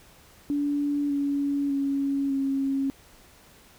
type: tone with pitch steps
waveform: sine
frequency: 288.3 / 282.9 / 277.5 / 272.3 Hz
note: D4 / C#4 / C#4 / C#4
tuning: -32 / +35 / +2 / -31 cents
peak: -23 dBFS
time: 0.5-2.9 s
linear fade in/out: 0 ms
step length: 600 ms
effects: pink hiss -54 dBFS RMS until 3.78 s

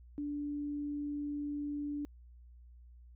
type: tone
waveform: sine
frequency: 291 Hz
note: D4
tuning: 16 cents flat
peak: -35 dBFS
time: 0.18-2.05 s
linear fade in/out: 0 ms
effects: added 60 Hz sine -53 dBFS peak until 3.15 s

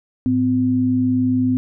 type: tone pair together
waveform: sine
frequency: 107.26 / 255.1 Hz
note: A2 / C4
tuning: -44 / -44 cents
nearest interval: octave + minor third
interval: 1500 cents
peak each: -23 / -15 dBFS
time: 0.26-1.57 s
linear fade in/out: 0 ms
effects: none

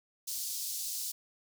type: high-pass noise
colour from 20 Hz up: pink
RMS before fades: -37 dBFS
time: 0.27-1.12 s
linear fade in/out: 10 ms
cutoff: 4700 Hz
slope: 24 dB/octave
effects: none

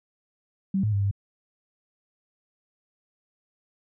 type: tone with pitch steps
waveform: sine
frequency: 193 / 106.9 / 100.2 / 99.5 Hz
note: G3 / A2 / G2 / G2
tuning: -27 / -49 / +38 / +26 cents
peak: -21 dBFS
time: 0.74-1.112 s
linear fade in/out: 5 ms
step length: 93 ms
effects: none

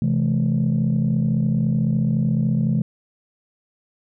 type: chord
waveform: sine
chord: A minor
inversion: first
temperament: equal with one note detuned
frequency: 130.81 / 164.81 / 214.6 Hz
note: C3 / E3 / A3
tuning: 0 / 0 / -43 cents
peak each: -20 dBFS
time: 0.02-2.82 s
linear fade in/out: 2 ms
effects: tanh soft clip ceiling -12 dBFS

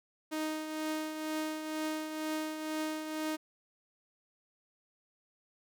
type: tone with tremolo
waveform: sawtooth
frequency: 311.1 Hz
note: D#4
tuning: in tune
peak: -28 dBFS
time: 0.31-3.37 s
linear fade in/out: 20 ms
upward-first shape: triangle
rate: 2.1 Hz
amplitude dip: 55%
effects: none

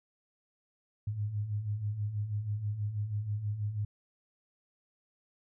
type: beating tone pair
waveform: sine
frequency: 100 / 106.2 Hz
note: G2 / G#2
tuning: +35 / +39 cents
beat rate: 6.2 Hz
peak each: -39 / -32 dBFS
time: 1.07-3.85 s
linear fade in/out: 5 ms
effects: none

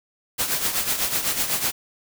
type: noise with tremolo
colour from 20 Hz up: white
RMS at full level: -21 dBFS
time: 0.38-1.72 s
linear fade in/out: 20 ms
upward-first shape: triangle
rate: 8 Hz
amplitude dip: 70%
effects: none

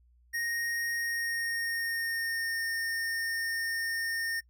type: tone with pitch glide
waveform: square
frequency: 1864 to 1826.7 Hz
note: A#6 to A#6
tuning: -1 to -36 cents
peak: -31 dBFS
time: 0.33-4.41 s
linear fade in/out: 20 ms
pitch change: -35 cents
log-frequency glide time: 0.97-2.64 s
effects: noise-tail reverb RT60 0.1 s tail -25 dB re dry + added 60 Hz sine -60 dBFS peak until 4.49 s

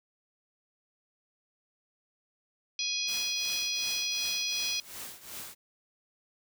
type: harmonic tone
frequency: 830.6 Hz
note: G#5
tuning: in tune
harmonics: 3 / 4 / 5 / 6 / 7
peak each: -36 / -36 / -36 / -36 / -36 dBFS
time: 2.79-4.8 s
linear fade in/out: 2 ms
type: noise with tremolo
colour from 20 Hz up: white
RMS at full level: -40 dBFS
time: 3.07-5.55 s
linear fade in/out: 20 ms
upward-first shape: triangle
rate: 2.7 Hz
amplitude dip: 85%
effects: none

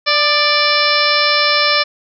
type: harmonic tone with a mistuned harmonic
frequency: 587 Hz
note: D5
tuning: 1 cent flat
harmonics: 1 / 2 / 3 / 4 / 5 / 6 / 7 / 8 / 9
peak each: -20 / -18 / -20 / -18 / -24 / -22 / -20 / -24 / -18 dBFS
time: 0.06-1.84 s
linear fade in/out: 20 ms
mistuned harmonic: 2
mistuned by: +26 cents
effects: none

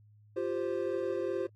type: chord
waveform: triangle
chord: F suspended second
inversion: none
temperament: equal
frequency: 349.2 / 392 / 523.3 Hz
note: F4 / G4 / C5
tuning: 0 / 0 / 0 cents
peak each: -33 dBFS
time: 0.36-1.47 s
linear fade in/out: 10 ms
effects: added 105 Hz sine -57 dBFS peak until 1.55 s + AAC 32 kbps

